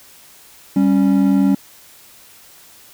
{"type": "tone pair together", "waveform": "triangle", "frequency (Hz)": [196, 276.5], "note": ["G3", "C#4"], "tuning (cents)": [0, -4], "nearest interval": "tritone", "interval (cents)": 596, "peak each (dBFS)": -12, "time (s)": [0.76, 1.55], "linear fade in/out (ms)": 5, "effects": ["white hiss -45 dBFS RMS until 2.93 s"]}